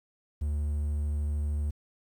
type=tone; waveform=triangle; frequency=73.9 Hz; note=D2; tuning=11 cents sharp; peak=-25 dBFS; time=0.41-1.71 s; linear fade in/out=10 ms; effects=10-bit